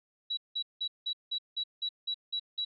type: tone bursts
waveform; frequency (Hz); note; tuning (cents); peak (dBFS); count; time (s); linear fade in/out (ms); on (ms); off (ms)
sine; 3905; B7; -20; -30; 10; 0.3-2.65; 10; 73; 180
effects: none